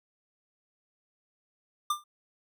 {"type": "tone with exponential decay", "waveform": "square", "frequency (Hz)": 1193, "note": "D6", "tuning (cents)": 27, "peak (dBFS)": -23, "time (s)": [1.9, 2.04], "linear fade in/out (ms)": 5, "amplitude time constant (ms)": 30, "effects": []}